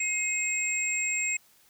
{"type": "tone cluster", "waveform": "sine", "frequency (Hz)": [2136, 2553, 7540], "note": ["C7", "D#7", "A#8"], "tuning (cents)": [35, 44, 19], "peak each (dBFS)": [-32, -31, -29], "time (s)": [0, 1.37], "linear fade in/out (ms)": 5, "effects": ["white hiss -61 dBFS RMS until 1.69 s"]}